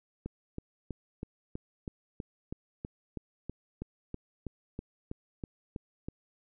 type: click train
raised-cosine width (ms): 3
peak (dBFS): -24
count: 19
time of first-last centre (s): 0.26-6.085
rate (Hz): 3.09
effects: none